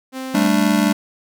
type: tone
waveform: sawtooth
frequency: 261.6 Hz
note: C4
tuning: in tune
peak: -22 dBFS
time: 0.12-0.51 s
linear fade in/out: 50 ms
type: chord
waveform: square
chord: G suspended second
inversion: none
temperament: just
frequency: 196 / 220.5 / 294 Hz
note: G3 / A3 / D4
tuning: 0 / +4 / +2 cents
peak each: -19 dBFS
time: 0.34-0.93 s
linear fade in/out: 10 ms
effects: none